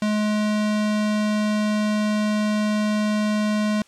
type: tone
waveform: square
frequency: 211.6 Hz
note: G#3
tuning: 33 cents sharp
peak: -20 dBFS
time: 0.02-3.82 s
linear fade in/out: 2 ms
effects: white hiss -55 dBFS RMS until 3.87 s + low-pass 7000 Hz 12 dB/octave